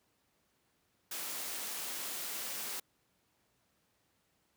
white high-pass noise, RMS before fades -40 dBFS, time 1.11-2.8 s, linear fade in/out 5 ms, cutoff 200 Hz, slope 12 dB/octave, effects pink hiss -75 dBFS RMS until 4.56 s + high-pass 80 Hz 12 dB/octave

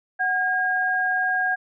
sine tone pair together, 741.2 / 1624 Hz, F#5 / G#6, +3 / -39 cents, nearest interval octave + major second, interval 1358 cents, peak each -25 / -21 dBFS, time 0.19-1.56 s, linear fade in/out 20 ms, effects none

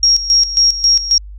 sine tone with tremolo, 5588 Hz, F8, in tune, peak -7 dBFS, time 0.03-1.18 s, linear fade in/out 2 ms, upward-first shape square, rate 3.7 Hz, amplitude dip 75%, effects added 50 Hz sine -29 dBFS peak until 1.38 s

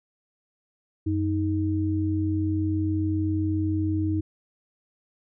sine tone pair together, 93.46 / 313.9 Hz, F#2 / D#4, +18 / +15 cents, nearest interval octave + major sixth, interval 2097 cents, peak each -25 dBFS, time 1.06-4.21 s, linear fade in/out 10 ms, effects none

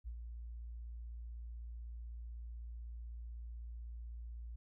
sine tone with ADSR envelope, 58 Hz, A#1, 8 cents flat, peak -40 dBFS, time 0.04-4.56 s, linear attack 34 ms, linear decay 69 ms, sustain -4 dB, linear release 7 ms, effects none

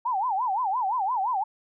sine tone with vibrato, 880 Hz, A5, in tune, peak -23 dBFS, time 0.05-1.44 s, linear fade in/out 10 ms, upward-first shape sine, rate 5.8 Hz, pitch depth 270 cents each way, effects none

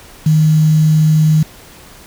sine tone with quantisation, 155.56 Hz, D#3, in tune, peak -7 dBFS, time 0.26-1.43 s, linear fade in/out 5 ms, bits 5, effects pink hiss -39 dBFS RMS until 2.06 s

